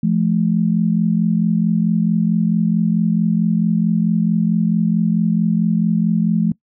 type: tone pair together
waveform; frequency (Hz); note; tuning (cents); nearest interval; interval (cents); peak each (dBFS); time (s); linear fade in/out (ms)
sine; 171.36 / 215.9; F3 / A3; -33 / -33; major third; 400; -16; 0.03-6.52; 5
effects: noise-tail reverb RT60 0.1 s tail -22 dB re dry